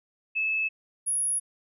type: tone pair in turn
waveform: sine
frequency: 2606 / 10454 Hz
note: E7 / E9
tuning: -20 / -16 cents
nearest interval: 2 octaves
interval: 2404 cents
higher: second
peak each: -24 dBFS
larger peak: neither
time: 0.35-0.69 / 1.06-1.4 s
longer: neither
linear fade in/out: 20 ms
effects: none